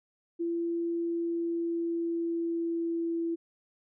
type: tone with pitch glide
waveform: sine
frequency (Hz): 338.5 to 334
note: E4 to E4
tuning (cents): +46 to +23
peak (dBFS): -28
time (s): 0.39-3.36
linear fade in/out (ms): 20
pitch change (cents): -23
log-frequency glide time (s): 0.95-3.23
effects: none